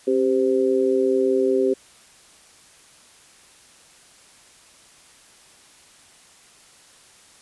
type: tone with amplitude modulation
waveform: sine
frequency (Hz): 392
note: G4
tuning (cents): 0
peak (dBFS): -12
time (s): 0.07-1.74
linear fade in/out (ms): 10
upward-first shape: sine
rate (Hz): 125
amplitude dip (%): 100
effects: white hiss -51 dBFS RMS until 7.41 s + resampled to 24000 Hz